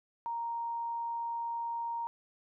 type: tone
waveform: sine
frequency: 932.3 Hz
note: A#5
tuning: in tune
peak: -33 dBFS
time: 0.26-2.07 s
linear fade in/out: 0 ms
effects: none